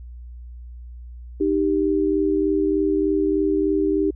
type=tone pair together; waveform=sine; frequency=308.7 / 392 Hz; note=D#4 / G4; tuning=-14 / 0 cents; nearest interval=major third; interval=414 cents; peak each=-20 dBFS; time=1.4-4.11 s; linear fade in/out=10 ms; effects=added 60 Hz sine -35 dBFS peak until 4.15 s